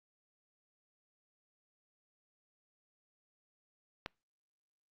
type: click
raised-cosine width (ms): 0.3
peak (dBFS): -22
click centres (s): 4.061
effects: noise-tail reverb RT60 0.3 s tail -26 dB re dry + Opus 48 kbps